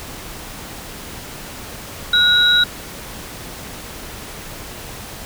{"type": "tone pair together", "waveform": "sine", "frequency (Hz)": [1447, 3863], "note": ["F#6", "B7"], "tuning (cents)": [-39, -39], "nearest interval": "octave + perfect fourth", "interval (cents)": 1700, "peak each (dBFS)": [-15, -12], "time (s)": [2.13, 2.64], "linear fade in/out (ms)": 5, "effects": ["pink hiss -33 dBFS RMS until 5.25 s"]}